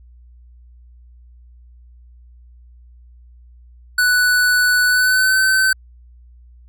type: tone with pitch glide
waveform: square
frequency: 1484 to 1531.9 Hz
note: F#6 to G6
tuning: +5 to -40 cents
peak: -13 dBFS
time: 3.98-5.73 s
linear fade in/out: 5 ms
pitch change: +55 cents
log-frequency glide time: 4.86-5.41 s
effects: added 60 Hz sine -42 dBFS peak until 6.68 s